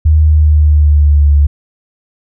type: tone with pitch glide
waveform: sine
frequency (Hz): 77.4 to 72.22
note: D#2 to D2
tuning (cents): -9 to -28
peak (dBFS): -4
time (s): 0.05-1.47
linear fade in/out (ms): 10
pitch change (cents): -119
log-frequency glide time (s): 0.2-1.35
effects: none